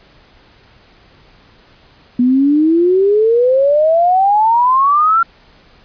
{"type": "exponential sweep", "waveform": "sine", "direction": "up", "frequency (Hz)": [241.5, 1380], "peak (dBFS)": -8, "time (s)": [2.19, 5.23], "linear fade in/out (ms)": 5, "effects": ["pink hiss -47 dBFS RMS until 5.84 s", "resampled to 11025 Hz"]}